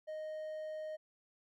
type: tone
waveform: triangle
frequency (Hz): 621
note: D#5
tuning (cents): -3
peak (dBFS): -38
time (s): 0.07-0.97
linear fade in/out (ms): 20
effects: none